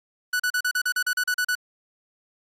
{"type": "tone bursts", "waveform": "45% pulse", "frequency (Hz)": 1481, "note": "F#6", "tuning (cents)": 1, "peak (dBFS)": -21, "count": 12, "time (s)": [0.33, 1.552], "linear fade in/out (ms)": 5, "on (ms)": 67, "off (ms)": 38, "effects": ["AAC 64 kbps"]}